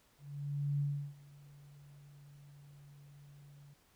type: tone with ADSR envelope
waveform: sine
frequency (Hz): 143.1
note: D3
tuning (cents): -45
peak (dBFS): -30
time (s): 0.18-3.74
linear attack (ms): 620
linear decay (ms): 340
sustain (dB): -24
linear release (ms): 8
effects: pink hiss -69 dBFS RMS until 3.95 s